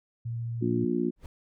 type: tone with vibrato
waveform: sine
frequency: 116.54 Hz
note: A#2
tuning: in tune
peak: -30 dBFS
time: 0.25-0.85 s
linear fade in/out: 10 ms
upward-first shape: triangle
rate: 14 Hz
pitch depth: 10 cents each way
type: harmonic tone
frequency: 59.1 Hz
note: A#1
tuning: 24 cents sharp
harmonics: 3 / 4 / 5 / 6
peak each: -33 / -29 / -31 / -29 dBFS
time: 0.61-1.11 s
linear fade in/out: 20 ms
type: noise with exponential growth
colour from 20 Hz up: brown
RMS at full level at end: -34 dBFS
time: 1.16-1.26 s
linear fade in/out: 2 ms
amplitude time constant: 20 ms
effects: none